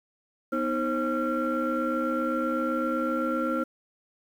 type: tone cluster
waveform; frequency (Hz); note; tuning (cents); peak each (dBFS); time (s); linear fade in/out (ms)
sine; 246.5 / 314.3 / 533 / 1370; B3 / D#4 / C5 / F6; -3 / +18 / +32 / -34; -29; 0.52-3.64; 10
effects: tanh soft clip ceiling -19 dBFS + 9-bit